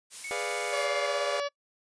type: noise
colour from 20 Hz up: blue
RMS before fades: -38 dBFS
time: 0.1-0.88 s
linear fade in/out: 50 ms
type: tone with pitch glide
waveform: sine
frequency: 2215 to 2108 Hz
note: C#7 to C7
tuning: -2 to +12 cents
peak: -36 dBFS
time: 0.24-1.06 s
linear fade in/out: 5 ms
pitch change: -86 cents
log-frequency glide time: 0.72-0.83 s
type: chord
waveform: sawtooth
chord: G# diminished seventh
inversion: none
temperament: equal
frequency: 415.3 / 493.9 / 587.3 / 698.5 Hz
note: G#4 / B4 / D5 / F5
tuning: 0 / 0 / 0 / 0 cents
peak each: -33 dBFS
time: 0.31-1.4 s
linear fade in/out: 0 ms
type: harmonic tone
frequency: 571 Hz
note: D5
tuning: 49 cents flat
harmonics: 1 / 2 / 3 / 4 / 5 / 6 / 7 / 8 / 9 / 10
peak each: -30 / -36 / -40 / -42 / -44 / -46 / -47 / -48 / -49 / -50 dBFS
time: 0.72-1.49 s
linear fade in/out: 20 ms
effects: noise-tail reverb RT60 0.1 s tail -24 dB re dry + resampled to 22050 Hz